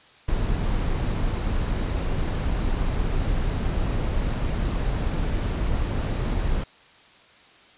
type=noise; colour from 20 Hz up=brown; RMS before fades=-24 dBFS; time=0.28-6.64 s; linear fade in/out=5 ms; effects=white hiss -52 dBFS RMS until 7.77 s + resampled to 8000 Hz